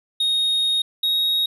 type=tone pair in turn; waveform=triangle; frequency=3729 / 3770 Hz; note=A#7 / A#7; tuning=0 / +19 cents; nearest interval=unison; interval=19 cents; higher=second; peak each=-16 dBFS; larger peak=neither; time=0.2-0.82 / 1.03-1.46 s; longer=first; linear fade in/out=5 ms; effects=resampled to 32000 Hz